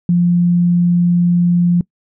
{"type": "tone", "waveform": "sine", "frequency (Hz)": 174.61, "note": "F3", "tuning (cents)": 0, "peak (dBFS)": -9, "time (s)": [0.09, 1.81], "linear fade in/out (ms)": 2, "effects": ["noise-tail reverb RT60 0.1 s tail -23 dB re dry"]}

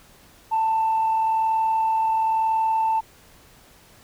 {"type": "tone with amplitude modulation", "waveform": "sine", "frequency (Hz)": 888, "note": "A5", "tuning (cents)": 16, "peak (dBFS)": -16, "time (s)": [0.51, 3.01], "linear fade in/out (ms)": 20, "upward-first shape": "sine", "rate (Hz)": 41, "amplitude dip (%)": 25, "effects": ["tanh soft clip ceiling -15 dBFS", "pink hiss -52 dBFS RMS until 4.03 s"]}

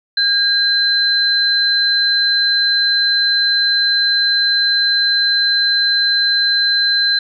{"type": "tone pair together", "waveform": "sine", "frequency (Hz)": [1615, 4070], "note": ["G#6", "C8"], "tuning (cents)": [-49, -49], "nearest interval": "octave + major third", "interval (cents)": 1600, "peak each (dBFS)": [-17, -13], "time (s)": [0.17, 7.19], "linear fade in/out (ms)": 5, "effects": []}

